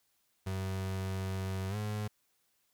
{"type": "tone with pitch glide", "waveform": "35% pulse", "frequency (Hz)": [95.1, 105.52], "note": ["F#2", "G#2"], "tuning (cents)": [48, 28], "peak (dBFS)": -32, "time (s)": [0.46, 2.08], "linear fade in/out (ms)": 10, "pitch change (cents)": 180, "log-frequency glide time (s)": [1.69, 1.76], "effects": ["white hiss -75 dBFS RMS until 2.73 s"]}